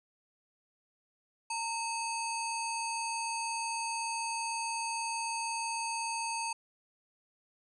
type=harmonic tone with a mistuned harmonic; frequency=918 Hz; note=A#5; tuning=27 cents flat; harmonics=1 / 3 / 5 / 7 / 9 / 10; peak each=-35 / -40 / -42 / -43 / -45 / -45 dBFS; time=1.5-6.53 s; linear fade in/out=5 ms; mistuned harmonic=3; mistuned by=-110 cents; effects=none